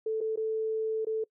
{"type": "tone with dropouts", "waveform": "sine", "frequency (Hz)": 440, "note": "A4", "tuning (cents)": 0, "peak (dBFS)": -27, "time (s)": [0.06, 1.24], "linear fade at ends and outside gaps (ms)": 5, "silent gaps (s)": [[0.206, 0.211], [0.359, 0.373], [1.049, 1.068]], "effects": ["noise-tail reverb RT60 0.1 s tail -24 dB re dry"]}